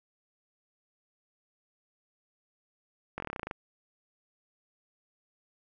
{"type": "slowing click train", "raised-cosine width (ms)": 0.5, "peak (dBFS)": -20, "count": 12, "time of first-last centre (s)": [3.18, 3.511], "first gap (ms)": 21, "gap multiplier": 1.07, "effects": []}